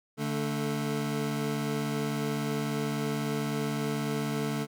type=tone pair together; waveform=25% pulse; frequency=145.42 / 220 Hz; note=D3 / A3; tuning=-17 / 0 cents; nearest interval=perfect fifth; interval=717 cents; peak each=-28 dBFS; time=0.17-4.67 s; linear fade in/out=50 ms; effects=none